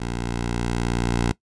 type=tone with level ramp; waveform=10% pulse; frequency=58.8 Hz; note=A#1; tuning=16 cents sharp; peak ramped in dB=-18 to -11 dBFS; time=0-1.32 s; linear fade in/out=5 ms; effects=noise-tail reverb RT60 0.1 s tail -19 dB re dry + resampled to 22050 Hz